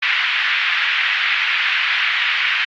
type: band-pass noise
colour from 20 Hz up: pink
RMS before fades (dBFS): -18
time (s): 0.02-2.65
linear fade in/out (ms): 10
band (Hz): 1700 to 3000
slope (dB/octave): 24
effects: low-pass 5000 Hz 12 dB/octave + AAC 48 kbps